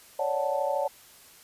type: chord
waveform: sine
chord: D major seventh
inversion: third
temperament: equal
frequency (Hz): 554.4 / 587.3 / 740 / 880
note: C#5 / D5 / F#5 / A5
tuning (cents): 0 / 0 / 0 / 0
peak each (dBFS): -29 / -30 / -33 / -31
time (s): 0.19-0.88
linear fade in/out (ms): 5
effects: white hiss -53 dBFS RMS until 1.43 s + resampled to 32000 Hz